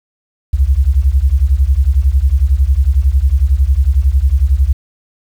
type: beating tone pair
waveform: sine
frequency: 62 / 73 Hz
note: B1 / D2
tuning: +7 / -10 cents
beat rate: 11 Hz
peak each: -11 dBFS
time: 0.53-4.73 s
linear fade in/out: 10 ms
effects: 7-bit